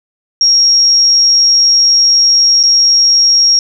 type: tone with dropouts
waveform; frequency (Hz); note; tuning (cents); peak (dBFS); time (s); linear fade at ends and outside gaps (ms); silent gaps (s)
sine; 5588; F8; 0; -5; 0.41-3.59; 1; 2.63-2.636
effects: none